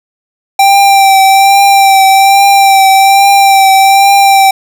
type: tone with vibrato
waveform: square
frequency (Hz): 784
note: G5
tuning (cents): 0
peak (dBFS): -3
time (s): 0.59-4.51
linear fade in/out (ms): 5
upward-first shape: triangle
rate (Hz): 1.2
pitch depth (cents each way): 28
effects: none